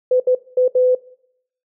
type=tone bursts at uneven times; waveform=sine; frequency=505 Hz; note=B4; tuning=39 cents sharp; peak=-11 dBFS; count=4; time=0.11-0.2 / 0.27-0.35 / 0.57-0.68 / 0.75-0.95 s; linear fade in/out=5 ms; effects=noise-tail reverb RT60 0.7 s tail -20 dB re dry